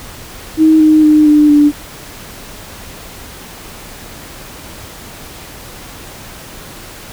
sine tone with pitch steps, 315.5 / 309.9 / 304.4 / 299 / 293.7 Hz, D#4 / D#4 / D#4 / D4 / D4, +24 / -7 / -38 / +31 / 0 cents, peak -4 dBFS, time 0.57-1.72 s, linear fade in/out 50 ms, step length 230 ms, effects pink hiss -32 dBFS RMS until 7.12 s

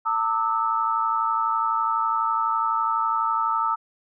sine tone cluster, 903 / 1194 / 1306 Hz, A5 / D6 / E6, +45 / +28 / -17 cents, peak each -25 / -28 / -23 dBFS, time 0.05-3.76 s, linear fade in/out 20 ms, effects none

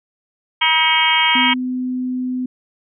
harmonic tone, 319 Hz, D#4, 43 cents sharp, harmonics 3 / 4 / 5 / 6 / 7 / 8 / 9 / 10, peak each -18 / -26 / -27 / -25 / -17 / -28 / -21 / -18 dBFS, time 0.61-1.54 s, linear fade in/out 10 ms
sine tone, 253.2 Hz, B3, 43 cents sharp, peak -19 dBFS, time 1.35-2.46 s, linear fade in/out 5 ms
effects none

